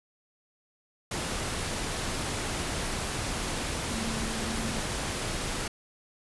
sine tone in noise, 223.6 Hz, A3, 28 cents sharp, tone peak -35 dBFS, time 3.91-4.8 s, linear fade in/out 5 ms, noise pink, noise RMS -32 dBFS, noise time 1.11-5.68 s, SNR -6 dB, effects resampled to 24000 Hz

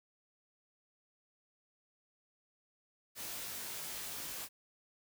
white noise with comb filter, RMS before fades -43 dBFS, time 3.15-4.49 s, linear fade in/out 50 ms, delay 19 ms, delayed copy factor +1, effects none

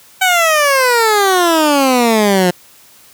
15% pulse exponential sweep, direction down, 764 to 175.3 Hz, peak -3 dBFS, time 0.21-2.51 s, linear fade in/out 10 ms, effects white hiss -44 dBFS RMS until 3.13 s + high-pass 60 Hz 12 dB/octave

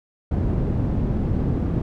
white low-pass noise, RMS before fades -22 dBFS, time 0.31-1.82 s, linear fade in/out 5 ms, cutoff 180 Hz, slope 12 dB/octave, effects none

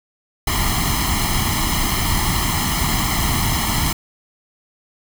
pink noise with comb filter, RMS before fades -19 dBFS, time 0.47-3.93 s, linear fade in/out 5 ms, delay 0.97 ms, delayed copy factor +1, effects none

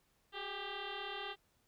sine tone with frequency modulation, 1173 Hz, D6, 2 cents flat, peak -40 dBFS, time 0.32-1.36 s, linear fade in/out 50 ms, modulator 397 Hz, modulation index 6.2, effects pink hiss -75 dBFS RMS until 1.67 s

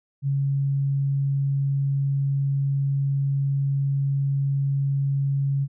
sine tone, 138.59 Hz, C#3, in tune, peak -20 dBFS, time 0.22-5.68 s, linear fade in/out 50 ms, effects none

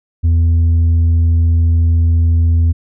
sine tone with tanh clipping, 83 Hz, E2, 12 cents sharp, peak -9 dBFS, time 0.23-2.73 s, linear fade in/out 20 ms, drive 3 dB, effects none

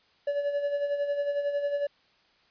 triangle tone with tremolo, 573 Hz, D5, 43 cents flat, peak -22 dBFS, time 0.27-1.87 s, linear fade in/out 5 ms, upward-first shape sine, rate 11 Hz, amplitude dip 55%, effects white hiss -64 dBFS RMS until 2.5 s + resampled to 11025 Hz

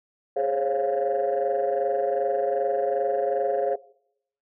sine chord, Db major seventh, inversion second, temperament equal with one note detuned, 415.3 / 531.8 / 554.4 / 698.5 Hz, Ab4 / C5 / Db5 / F5, 0 / +28 / 0 / 0 cents, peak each -26 dBFS, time 0.36-3.76 s, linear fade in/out 10 ms, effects noise-tail reverb RT60 0.7 s tail -20 dB re dry + tanh soft clip ceiling -16 dBFS

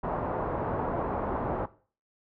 white low-pass noise, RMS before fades -31 dBFS, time 0.03-1.66 s, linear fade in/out 10 ms, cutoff 990 Hz, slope 24 dB/octave, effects noise-tail reverb RT60 0.4 s tail -17 dB re dry

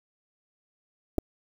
clicks, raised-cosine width 2 ms, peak -13 dBFS, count 2, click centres 1.182 / 1.185 s, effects 7-bit

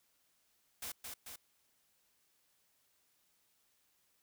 white noise with echo, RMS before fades -43 dBFS, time 0.82-0.92 s, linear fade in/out 5 ms, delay 220 ms, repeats 2, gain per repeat -3 dB, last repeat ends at 1.36 s, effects white hiss -75 dBFS RMS until 4.22 s

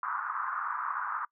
white band-pass noise, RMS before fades -34 dBFS, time 0.03-1.25 s, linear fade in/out 2 ms, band 1000 to 1400 Hz, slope 48 dB/octave, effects noise-tail reverb RT60 0.1 s tail -23 dB re dry

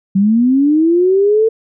sine linear sweep, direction up, 188.3 to 451.7 Hz, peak -8 dBFS, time 0.15-1.49 s, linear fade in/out 10 ms, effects none

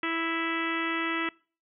harmonic tone, 329.6 Hz, E4, in tune, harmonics 1 / 2 / 3 / 4 / 5 / 6 / 7 / 8 / 9 / 10, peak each -32 / -44 / -39 / -34 / -40 / -33 / -41 / -37 / -44 / -43 dBFS, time 0.03-1.29 s, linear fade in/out 2 ms, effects noise-tail reverb RT60 0.4 s tail -24 dB re dry

